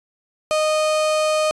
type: tone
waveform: 35% pulse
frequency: 618 Hz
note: D#5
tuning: 12 cents flat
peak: -15 dBFS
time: 0.51-1.51 s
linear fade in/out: 0 ms
effects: resampled to 24000 Hz